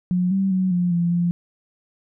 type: tone with pitch steps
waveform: sine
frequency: 180.2 / 193.3 / 186.4 / 177.1 / 171.9 / 173.5 Hz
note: F#3 / G3 / F#3 / F3 / F3 / F3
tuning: -45 / -24 / +13 / +24 / -27 / -11 cents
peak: -17 dBFS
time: 0.11-1.31 s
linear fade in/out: 0 ms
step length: 200 ms
effects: none